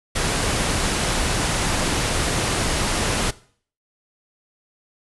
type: low-pass noise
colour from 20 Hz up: pink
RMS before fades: -22 dBFS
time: 0.15-3.31 s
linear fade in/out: 10 ms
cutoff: 11000 Hz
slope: 96 dB/octave
effects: noise-tail reverb RT60 0.5 s tail -19 dB re dry